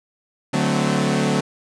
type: chord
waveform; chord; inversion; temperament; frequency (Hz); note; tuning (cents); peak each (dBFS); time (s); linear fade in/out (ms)
sawtooth; D dominant seventh; none; equal with one note detuned; 146.83 / 185 / 220 / 257.3; D3 / F#3 / A3 / C4; 0 / 0 / 0 / -29; -19 / -19 / -19 / -20; 0.53-1.41; 10
effects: resampled to 22050 Hz